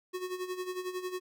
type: tone with tremolo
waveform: square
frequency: 366.4 Hz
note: F#4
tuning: 17 cents flat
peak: -33 dBFS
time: 0.13-1.2 s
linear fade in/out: 20 ms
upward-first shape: sine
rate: 11 Hz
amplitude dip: 70%
effects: none